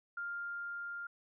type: tone with level ramp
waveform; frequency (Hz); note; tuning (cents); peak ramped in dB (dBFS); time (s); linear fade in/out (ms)
sine; 1400; F6; +4; -37 to -40; 0.17-1.07; 5
effects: none